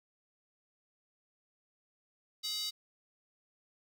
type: tone with high-pass filter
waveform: square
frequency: 422.4 Hz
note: G#4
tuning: 29 cents sharp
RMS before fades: -37 dBFS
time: 2.43-2.71 s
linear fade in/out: 20 ms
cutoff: 4200 Hz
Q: 8
effects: none